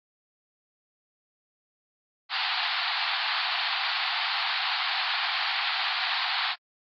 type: band-pass noise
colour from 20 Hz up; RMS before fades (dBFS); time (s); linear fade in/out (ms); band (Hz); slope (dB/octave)
white; -29; 2.29-6.56; 50; 710 to 4600; 96
effects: AAC 32 kbps